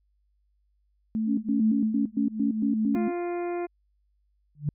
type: tone with pitch glide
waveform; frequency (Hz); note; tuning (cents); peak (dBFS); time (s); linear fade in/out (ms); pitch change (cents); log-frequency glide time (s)
sine; 220 to 218.4; A3 to A3; 0 to -13; -24; 1.15-2.95; 0; -13; 1.75-2.11
type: tone with vibrato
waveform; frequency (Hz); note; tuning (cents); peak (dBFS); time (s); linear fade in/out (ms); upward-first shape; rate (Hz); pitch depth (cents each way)
sine; 246.9; B3; 0; -24; 1.26-3.12; 50; square; 4.4; 220
type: harmonic tone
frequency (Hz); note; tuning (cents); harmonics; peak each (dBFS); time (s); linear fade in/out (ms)
349.3; F4; 0; 1 / 2 / 3 / 4 / 5 / 6 / 7; -28 / -35 / -44 / -47 / -51 / -48 / -49; 2.94-3.67; 20
type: tone with exponential growth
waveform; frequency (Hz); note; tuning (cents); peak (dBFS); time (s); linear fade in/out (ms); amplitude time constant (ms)
sine; 146.83; D3; 0; -19; 4.55-4.69; 2; 29
effects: added 50 Hz sine -66 dBFS peak until 4.74 s